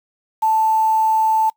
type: tone with quantisation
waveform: sine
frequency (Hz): 880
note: A5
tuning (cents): 0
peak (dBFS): -13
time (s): 0.42-1.5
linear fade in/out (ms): 10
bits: 6
effects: noise-tail reverb RT60 0.1 s tail -21 dB re dry